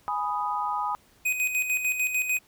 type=chord; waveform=sine; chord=G# minor; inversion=none; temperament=equal; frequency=830.6 / 987.8 / 1244.5 Hz; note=G#5 / B5 / D#6; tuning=0 / 0 / 0 cents; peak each=-30 dBFS; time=0.08-0.95 s; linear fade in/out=0 ms
type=tone with tremolo; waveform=square; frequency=2500 Hz; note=D#7; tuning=8 cents sharp; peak=-23 dBFS; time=1.25-2.39 s; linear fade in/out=10 ms; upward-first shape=square; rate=6.7 Hz; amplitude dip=55%
effects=pink hiss -60 dBFS RMS until 2.47 s